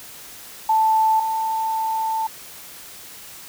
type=tone pair in turn; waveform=sine; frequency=880 / 887.1 Hz; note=A5 / A5; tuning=0 / +14 cents; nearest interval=unison; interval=14 cents; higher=second; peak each=-14 / -20 dBFS; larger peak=first; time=0.69-1.2 / 1.2-2.27 s; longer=second; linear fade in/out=5 ms; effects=white hiss -40 dBFS RMS until 3.48 s